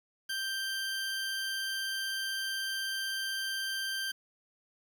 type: tone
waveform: 20% pulse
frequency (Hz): 1571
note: G6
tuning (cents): +3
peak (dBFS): -28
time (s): 0.29-4.12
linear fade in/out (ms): 10
effects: 9-bit